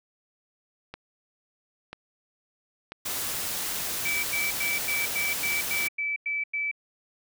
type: click train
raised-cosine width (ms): 0.3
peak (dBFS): -22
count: 4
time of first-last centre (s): 0.94-3.91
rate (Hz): 1.01
type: noise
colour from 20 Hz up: white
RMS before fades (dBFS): -31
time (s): 3.05-5.88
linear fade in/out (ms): 10
type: tone bursts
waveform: sine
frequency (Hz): 2309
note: D7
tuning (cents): -30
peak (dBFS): -26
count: 10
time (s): 4.05-6.714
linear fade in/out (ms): 5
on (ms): 180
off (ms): 96
effects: none